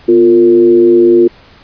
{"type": "tone with frequency modulation", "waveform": "sine", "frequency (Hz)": 351, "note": "F4", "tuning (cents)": 9, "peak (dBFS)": -3, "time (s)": [0.08, 1.28], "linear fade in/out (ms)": 10, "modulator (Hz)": 104, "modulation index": 0.55, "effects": ["pink hiss -41 dBFS RMS until 1.63 s", "resampled to 11025 Hz"]}